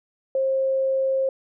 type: tone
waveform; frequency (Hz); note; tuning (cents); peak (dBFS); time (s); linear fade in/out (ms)
sine; 533; C5; +32; -19; 0.35-1.29; 2
effects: none